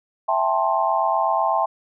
sine chord, A minor seventh, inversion second, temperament just, 660 / 792 / 880 / 1056 Hz, E5 / G5 / A5 / C6, +2 / +18 / 0 / +16 cents, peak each -23 dBFS, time 0.28-1.66 s, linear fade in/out 10 ms, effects none

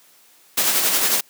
white noise with tremolo, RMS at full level -17 dBFS, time 0.57-1.21 s, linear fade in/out 10 ms, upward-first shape sine, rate 11 Hz, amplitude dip 40%, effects white hiss -53 dBFS RMS until 1.29 s + high-pass 200 Hz 12 dB/octave

